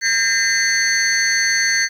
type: tone cluster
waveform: sine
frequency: 1601 / 1823 / 2038 / 4406 / 6190 Hz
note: G6 / A#6 / C7 / C#8 / G8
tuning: +36 / -39 / -46 / -11 / -23 cents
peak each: -20 dBFS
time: 0.01-1.89 s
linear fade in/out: 50 ms
effects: tanh soft clip ceiling -8 dBFS + 8-bit